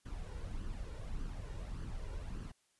brown noise with flanger, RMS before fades -42 dBFS, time 0.05-2.52 s, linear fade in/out 10 ms, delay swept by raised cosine 0.65 to 2.15 ms, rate 1.7 Hz, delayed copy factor +0.55, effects white hiss -75 dBFS RMS until 2.79 s + resampled to 24000 Hz

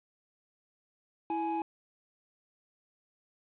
triangle tone pair together, 329.3 / 839 Hz, E4 / G#5, -2 / +17 cents, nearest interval octave + major third, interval 1619 cents, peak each -32 / -30 dBFS, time 1.3-1.62 s, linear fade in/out 2 ms, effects resampled to 8000 Hz + 10-bit

